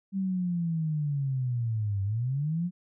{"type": "linear two-way sweep", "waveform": "sine", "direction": "down then up", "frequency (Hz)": [196, 96.3, 182.3], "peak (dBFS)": -26, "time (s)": [0.12, 2.71], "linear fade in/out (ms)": 50, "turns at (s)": 2.03, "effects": []}